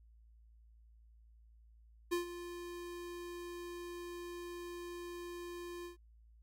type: tone with ADSR envelope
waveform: square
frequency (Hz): 349.2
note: F4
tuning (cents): 0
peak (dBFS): -31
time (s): 2.11-5.97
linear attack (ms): 18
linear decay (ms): 120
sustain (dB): -13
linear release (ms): 120
effects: added 56 Hz sine -59 dBFS peak until 6.42 s + MP3 64 kbps